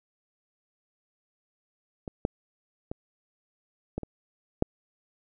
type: clicks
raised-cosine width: 2 ms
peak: -22 / -11 / -20 / -17 / -23 / -8 dBFS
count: 6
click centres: 2.078 / 2.251 / 2.915 / 3.98 / 4.033 / 4.624 s
effects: none